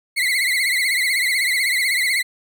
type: tone with vibrato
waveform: 35% pulse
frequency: 2085 Hz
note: C7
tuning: 7 cents flat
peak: -15 dBFS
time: 0.16-2.23 s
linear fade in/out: 20 ms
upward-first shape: triangle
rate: 16 Hz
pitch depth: 130 cents each way
effects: none